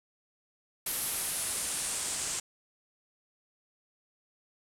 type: noise with low-pass filter sweep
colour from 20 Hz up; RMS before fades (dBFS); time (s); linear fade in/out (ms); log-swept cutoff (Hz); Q
white; -34; 0.86-2.4; 5; 12000 to 7800; 2.8
effects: none